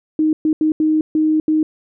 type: tone bursts at uneven times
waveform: sine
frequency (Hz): 311.1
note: D#4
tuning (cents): 0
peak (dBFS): -12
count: 6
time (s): 0.19-0.33 / 0.45-0.53 / 0.61-0.72 / 0.8-1.01 / 1.15-1.4 / 1.48-1.63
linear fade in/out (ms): 2
effects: none